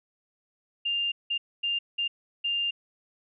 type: tone bursts at uneven times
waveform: sine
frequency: 2800 Hz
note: F7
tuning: 4 cents sharp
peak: -25 dBFS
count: 5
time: 0.85-1.12 / 1.3-1.38 / 1.63-1.79 / 1.98-2.08 / 2.44-2.71 s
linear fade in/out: 10 ms
effects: none